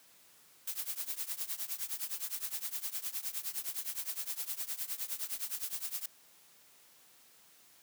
blue noise with tremolo, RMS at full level -35 dBFS, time 0.67-6.06 s, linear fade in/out 5 ms, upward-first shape triangle, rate 9.7 Hz, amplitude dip 95%, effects white hiss -62 dBFS RMS until 7.82 s + high-pass 100 Hz 12 dB/octave

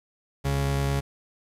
45% pulse tone pair together, 69.4 / 138.8 Hz, C#2 / C#3, +3 / +3 cents, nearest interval octave, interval 1200 cents, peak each -28 / -25 dBFS, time 0.44-1.01 s, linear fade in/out 20 ms, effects resampled to 32000 Hz + 9-bit

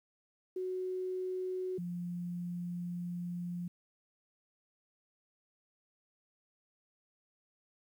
sine tone pair in turn, 370 / 175.43 Hz, F#4 / F3, 0 / +8 cents, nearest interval octave + minor second, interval 1292 cents, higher first, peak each -34 / -36 dBFS, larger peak first, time 0.56-1.78 / 1.78-3.68 s, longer second, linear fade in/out 5 ms, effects 11-bit

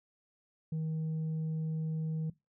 sine tone, 158.5 Hz, D#3, 32 cents sharp, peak -29 dBFS, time 0.72-2.3 s, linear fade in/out 5 ms, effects noise-tail reverb RT60 0.2 s tail -20 dB re dry + tanh soft clip ceiling -31 dBFS

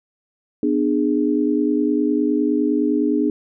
sine chord, G# diminished, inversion first, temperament just, 249.2 / 299 / 415.3 Hz, B3 / D4 / G#4, +16 / +31 / 0 cents, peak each -21 / -18 / -23 dBFS, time 0.63-3.3 s, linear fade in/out 2 ms, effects none

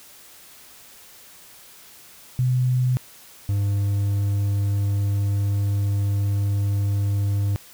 sine / triangle tone pair in turn, 126.4 / 100.67 Hz, B2 / G2, +41 / +47 cents, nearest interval major third, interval 394 cents, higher first, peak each -17 dBFS, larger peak neither, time 2.39-2.97 / 3.49-7.56 s, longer second, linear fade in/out 0 ms, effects white hiss -47 dBFS RMS until 7.73 s

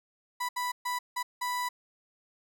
35% pulse tone bursts at uneven times, 987.8 Hz, B5, in tune, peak -28 dBFS, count 5, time 0.4-0.49 / 0.56-0.72 / 0.85-0.99 / 1.16-1.23 / 1.41-1.69 s, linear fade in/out 10 ms, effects none

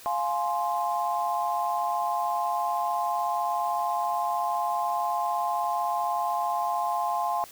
sine chord, F minor, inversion none, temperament just, 698.5 / 838.1 / 1047.7 Hz, F5 / Ab5 / C6, 0 / +16 / +2 cents, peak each -29 dBFS, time 0.06-7.44 s, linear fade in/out 0 ms, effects white hiss -48 dBFS RMS until 7.51 s

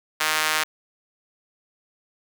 sawtooth tone with high-pass filter, 155.56 Hz, D#3, in tune, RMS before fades -23 dBFS, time 0.2-0.64 s, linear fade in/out 10 ms, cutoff 1400 Hz, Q 0.99, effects none

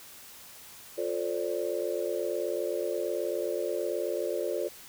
sine chord, D minor seventh, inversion first, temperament just, 352.4 / 440.5 / 528.6 / 587.3 Hz, F4 / A4 / C5 / D5, +16 / +2 / +18 / 0 cents, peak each -34 dBFS, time 0.97-4.69 s, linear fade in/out 20 ms, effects white hiss -49 dBFS RMS until 4.88 s

